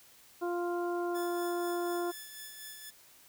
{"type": "harmonic tone", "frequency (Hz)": 349.2, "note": "F4", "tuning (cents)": 0, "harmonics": [1, 2, 3, 4], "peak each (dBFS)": [-32, -38, -42, -44], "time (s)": [0.41, 2.12], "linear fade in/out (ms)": 20}
{"type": "tone with tremolo", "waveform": "5% pulse", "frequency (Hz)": 1734, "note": "A6", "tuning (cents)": -26, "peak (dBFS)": -32, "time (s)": [1.14, 2.91], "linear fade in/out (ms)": 20, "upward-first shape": "sine", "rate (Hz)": 4.1, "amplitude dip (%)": 40}
{"effects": ["white hiss -59 dBFS RMS until 3.28 s"]}